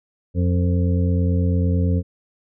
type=harmonic tone with a mistuned harmonic; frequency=89 Hz; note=F2; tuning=33 cents sharp; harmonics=1 / 2 / 3 / 5 / 6; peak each=-17 / -23 / -27 / -31 / -33 dBFS; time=0.34-2.03 s; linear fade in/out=50 ms; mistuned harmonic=6; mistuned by=-38 cents; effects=none